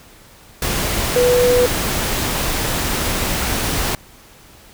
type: tone in noise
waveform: sine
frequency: 492.9 Hz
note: B4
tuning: 3 cents flat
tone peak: -11 dBFS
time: 1.16-1.66 s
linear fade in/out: 2 ms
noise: pink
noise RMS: -20 dBFS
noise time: 0.62-3.95 s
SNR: +6 dB
effects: pink hiss -45 dBFS RMS until 4.73 s